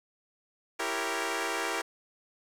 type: chord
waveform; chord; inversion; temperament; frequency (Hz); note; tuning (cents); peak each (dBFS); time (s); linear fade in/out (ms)
10% pulse; E diminished seventh; none; equal with one note detuned; 331.7 / 392 / 466.2 / 554.4; E4 / G4 / Bb4 / Db5; +11 / 0 / 0 / 0; -27 / -26 / -26 / -31; 0.79-1.82; 10
effects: low-pass 11000 Hz 12 dB/octave + 9-bit